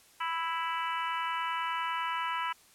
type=harmonic tone; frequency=329.7 Hz; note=E4; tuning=in tune; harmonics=3 / 4 / 5 / 6 / 7 / 8 / 9; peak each=-33 / -36 / -41 / -42 / -43 / -45 / -42 dBFS; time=0.2-2.53 s; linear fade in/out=10 ms; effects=white hiss -60 dBFS RMS until 2.74 s + low-pass 12000 Hz 12 dB/octave